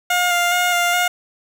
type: tone with vibrato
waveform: 15% pulse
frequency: 707 Hz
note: F5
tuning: 21 cents sharp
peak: -9 dBFS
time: 0.1-1.08 s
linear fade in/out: 5 ms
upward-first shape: square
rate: 2.4 Hz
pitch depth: 16 cents each way
effects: none